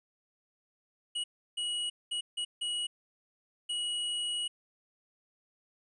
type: tone bursts at uneven times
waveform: square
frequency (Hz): 2912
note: F#7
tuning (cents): -28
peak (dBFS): -32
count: 6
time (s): 1.15-1.24 / 1.57-1.9 / 2.11-2.21 / 2.37-2.45 / 2.61-2.87 / 3.69-4.48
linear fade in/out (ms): 10
effects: resampled to 24000 Hz + 12-bit